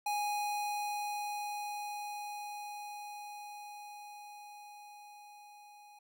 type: tone with level ramp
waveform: square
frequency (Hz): 828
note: G#5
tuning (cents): -5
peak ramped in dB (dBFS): -32 to -55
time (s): 0.06-5.99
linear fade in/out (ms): 5
effects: none